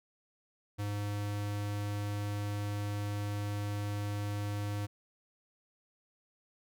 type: tone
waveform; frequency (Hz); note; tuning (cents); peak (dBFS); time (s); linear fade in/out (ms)
square; 102.8; G#2; -17; -34; 0.78-4.87; 20
effects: none